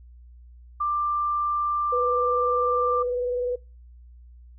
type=tone; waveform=sine; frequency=1184 Hz; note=D6; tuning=14 cents sharp; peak=-22 dBFS; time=0.8-3.03 s; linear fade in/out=10 ms
type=tone with vibrato; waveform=sine; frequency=493.4 Hz; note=B4; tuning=2 cents flat; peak=-23 dBFS; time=1.92-3.56 s; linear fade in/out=10 ms; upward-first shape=square; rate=20 Hz; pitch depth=21 cents each way
effects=noise-tail reverb RT60 0.3 s tail -25 dB re dry + added 60 Hz sine -45 dBFS peak until 4.58 s